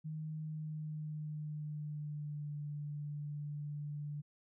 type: tone with pitch glide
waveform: sine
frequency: 155.56 to 147.17 Hz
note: D#3 to D3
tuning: 0 to +4 cents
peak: -39 dBFS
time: 0.04-4.22 s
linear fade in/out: 20 ms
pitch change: -96 cents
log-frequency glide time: 0.39-2.56 s
effects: none